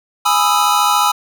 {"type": "chord", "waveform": "square", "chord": "E major seventh", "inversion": "first", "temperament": "equal", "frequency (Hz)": [830.6, 987.8, 1244.5, 1318.5], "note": ["G#5", "B5", "D#6", "E6"], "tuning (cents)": [0, 0, 0, 0], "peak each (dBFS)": -18, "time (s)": [0.25, 1.12], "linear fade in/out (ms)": 10, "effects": []}